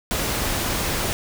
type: noise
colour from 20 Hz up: pink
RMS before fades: -24 dBFS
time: 0.11-1.13 s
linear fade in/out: 0 ms
effects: none